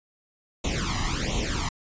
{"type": "noise with flanger", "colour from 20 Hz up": "pink", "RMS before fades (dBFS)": -27, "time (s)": [0.64, 1.69], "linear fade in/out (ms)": 5, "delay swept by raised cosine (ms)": [0.3, 1.03], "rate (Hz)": 1.4, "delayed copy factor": 0.95, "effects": ["resampled to 16000 Hz"]}